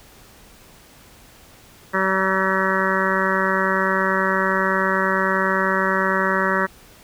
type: harmonic tone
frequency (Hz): 190.6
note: G3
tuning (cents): -48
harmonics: 1 / 2 / 3 / 5 / 6 / 7 / 8 / 9 / 10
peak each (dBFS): -26 / -26 / -26 / -26 / -26 / -26 / -26 / -26 / -26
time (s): 1.93-6.67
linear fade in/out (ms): 20
effects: pink hiss -48 dBFS RMS until 7.03 s